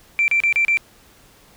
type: tone bursts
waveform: sine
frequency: 2349 Hz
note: D7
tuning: in tune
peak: -13 dBFS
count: 5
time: 0.19-0.772 s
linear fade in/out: 0 ms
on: 90 ms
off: 33 ms
effects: tanh soft clip ceiling -9 dBFS + pink hiss -51 dBFS RMS until 1.56 s